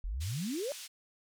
sine exponential sweep, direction up, 38.89 to 605 Hz, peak -33 dBFS, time 0.04-0.72 s, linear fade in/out 0 ms
pink band-pass noise, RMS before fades -46 dBFS, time 0.2-0.88 s, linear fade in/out 20 ms, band 3400 to 10000 Hz, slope 12 dB/octave
effects none

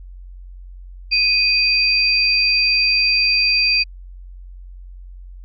sine tone pair together, 2489 / 4699 Hz, D#7 / D8, 0 / 0 cents, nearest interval major seventh, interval 1100 cents, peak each -16 dBFS, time 1.11-3.84 s, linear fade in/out 20 ms, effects added 45 Hz sine -34 dBFS peak until 5.44 s

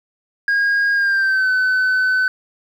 sine tone with pitch glide, 1631 to 1513 Hz, G#6 to F#6, -32 to +38 cents, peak -11 dBFS, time 0.48-2.28 s, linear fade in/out 2 ms, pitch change -130 cents, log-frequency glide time 0.94-1.5 s, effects tanh soft clip ceiling -13 dBFS + 8-bit

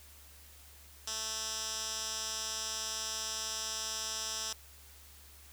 10% pulse tone with band-pass filter, 220 Hz, A3, in tune, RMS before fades -38 dBFS, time 1.07-4.53 s, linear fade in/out 5 ms, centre 6000 Hz, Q 2.2, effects added 71 Hz sine -57 dBFS peak until 5.52 s + white hiss -57 dBFS RMS until 5.52 s

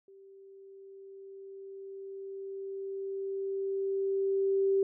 sine tone with level ramp, 390 Hz, G4, 9 cents flat, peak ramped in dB -52 to -23 dBFS, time 0.08-4.83 s, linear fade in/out 2 ms, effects none

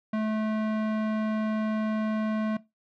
square tone, 216.8 Hz, A3, 25 cents flat, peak -26 dBFS, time 0.13-2.57 s, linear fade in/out 5 ms, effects noise-tail reverb RT60 0.2 s tail -18 dB re dry + low-pass 2000 Hz 12 dB/octave

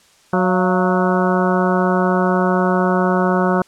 harmonic tone with a mistuned harmonic, 184.1 Hz, F#3, 8 cents flat, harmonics 1 / 2 / 3 / 4 / 5 / 6 / 7 / 8, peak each -17 / -20 / -22 / -23 / -24 / -25 / -25 / -26 dBFS, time 0.33-3.62 s, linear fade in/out 2 ms, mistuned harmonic 4, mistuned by -80 cents, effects white hiss -52 dBFS RMS until 3.67 s + low-pass 8000 Hz 12 dB/octave

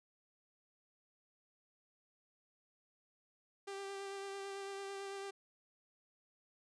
sawtooth tone with vibrato, 394.1 Hz, G4, 9 cents sharp, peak -39 dBFS, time 3.67-5.31 s, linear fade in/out 10 ms, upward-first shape sine, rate 9 Hz, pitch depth 16 cents each way, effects resampled to 22050 Hz

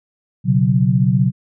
sine chord, B suspended second, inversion none, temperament just, 123.47 / 138.9 / 185.21 Hz, B2 / C#3 / F#3, 0 / +4 / +2 cents, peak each -16 dBFS, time 0.44-1.32 s, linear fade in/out 50 ms, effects none

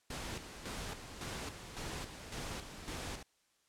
pink noise with tremolo, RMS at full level -42 dBFS, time 0.1-3.23 s, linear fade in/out 5 ms, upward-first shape square, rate 1.8 Hz, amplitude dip 55%, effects white hiss -74 dBFS RMS until 3.68 s + low-pass 9000 Hz 12 dB/octave

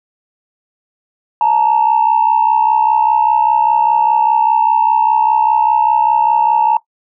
sine tone pair together, 867.3 / 932.3 Hz, A5 / A#5, -25 / 0 cents, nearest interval minor second, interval 125 cents, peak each -11 dBFS, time 1.41-6.77 s, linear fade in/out 2 ms, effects noise-tail reverb RT60 0.1 s tail -19 dB re dry + tanh soft clip ceiling -3 dBFS

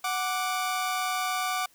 sawtooth tone pair together, 740 / 1174.7 Hz, F#5 / D6, 0 / 0 cents, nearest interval minor sixth, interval 800 cents, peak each -26 dBFS, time 0.04-1.66 s, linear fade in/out 5 ms, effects white hiss -61 dBFS RMS until 1.74 s

